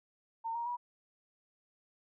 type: tone with pitch steps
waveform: sine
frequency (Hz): 910 / 938.8 / 968.6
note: A#5 / A#5 / B5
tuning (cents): -42 / +12 / -34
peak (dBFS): -34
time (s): 0.44-0.77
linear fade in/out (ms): 20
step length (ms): 110
effects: none